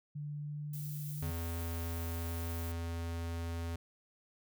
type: tone with pitch glide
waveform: sine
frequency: 147.3 to 148.32 Hz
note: D3 to D3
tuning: +6 to +17 cents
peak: -38 dBFS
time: 0.15-1.31 s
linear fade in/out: 10 ms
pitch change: +11 cents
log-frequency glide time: 0.4-0.63 s
type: noise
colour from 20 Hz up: violet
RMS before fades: -48 dBFS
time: 0.73-2.72 s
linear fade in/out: 5 ms
type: tone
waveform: square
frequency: 84 Hz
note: E2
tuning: 33 cents sharp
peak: -37 dBFS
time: 1.22-3.76 s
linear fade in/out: 5 ms
effects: none

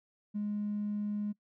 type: tone with tanh clipping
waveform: triangle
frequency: 207.7 Hz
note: G#3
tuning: in tune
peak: -31 dBFS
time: 0.34-1.33 s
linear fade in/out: 20 ms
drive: 1 dB
effects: noise-tail reverb RT60 0.1 s tail -23 dB re dry

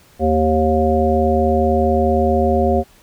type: harmonic tone with a mistuned harmonic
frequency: 77.78 Hz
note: D#2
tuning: in tune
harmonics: 1 / 3 / 5 / 7 / 9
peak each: -19 / -19 / -19 / -19 / -19 dBFS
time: 0.19-2.84 s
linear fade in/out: 50 ms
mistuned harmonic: 9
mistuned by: +21 cents
effects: pink hiss -50 dBFS RMS until 3.02 s

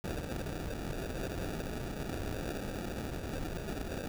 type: noise with sample-and-hold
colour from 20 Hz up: pink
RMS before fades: -38 dBFS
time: 0.04-4.08 s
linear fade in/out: 0 ms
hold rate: 1050 Hz
effects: none

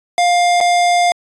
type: tone with dropouts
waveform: square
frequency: 704 Hz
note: F5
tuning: 14 cents sharp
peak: -11 dBFS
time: 0.18-1.12 s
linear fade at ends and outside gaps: 1 ms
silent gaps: 0.604-0.61 s
effects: resampled to 22050 Hz

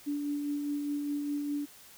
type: tone with tremolo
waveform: sine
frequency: 290 Hz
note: D4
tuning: 22 cents flat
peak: -29 dBFS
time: 0.06-1.66 s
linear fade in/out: 20 ms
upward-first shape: sine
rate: 4.9 Hz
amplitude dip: 30%
effects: white hiss -54 dBFS RMS until 1.97 s

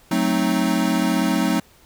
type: chord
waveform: square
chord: F# diminished seventh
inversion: none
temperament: equal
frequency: 185 / 220 / 261.6 / 311.1 Hz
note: F#3 / A3 / C4 / Eb4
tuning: 0 / 0 / 0 / 0 cents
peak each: -24 dBFS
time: 0.11-1.6 s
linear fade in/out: 5 ms
effects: pink hiss -53 dBFS RMS until 1.85 s

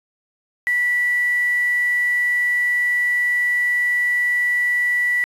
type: tone with quantisation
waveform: sine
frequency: 1958 Hz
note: B6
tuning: 15 cents flat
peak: -16 dBFS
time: 0.67-5.24 s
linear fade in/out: 0 ms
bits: 6
effects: resampled to 32000 Hz

